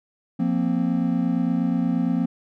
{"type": "chord", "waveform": "triangle", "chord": "F suspended fourth", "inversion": "none", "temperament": "equal", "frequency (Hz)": [174.61, 233.1, 261.6], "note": ["F3", "Bb3", "C4"], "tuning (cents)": [0, 0, 0], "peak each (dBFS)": -22, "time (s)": [0.39, 2.26], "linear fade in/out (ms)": 10, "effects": []}